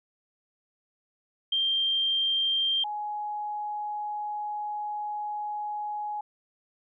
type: tone pair in turn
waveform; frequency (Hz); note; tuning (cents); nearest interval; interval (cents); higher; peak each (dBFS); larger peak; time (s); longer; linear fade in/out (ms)
sine; 3173 / 837.5; G7 / G#5; +20 / +14; octave + major seventh; 2306; first; -23 / -30; first; 1.52-2.84 / 2.84-6.21; second; 5
effects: none